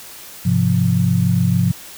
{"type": "chord", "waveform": "sine", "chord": "F minor", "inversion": "first", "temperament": "equal", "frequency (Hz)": [103.83, 130.81, 174.61], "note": ["Ab2", "C3", "F3"], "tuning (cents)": [0, 0, 0], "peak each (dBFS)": [-18, -18, -16], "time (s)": [0.45, 1.72], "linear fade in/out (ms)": 10, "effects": ["white hiss -37 dBFS RMS until 1.97 s"]}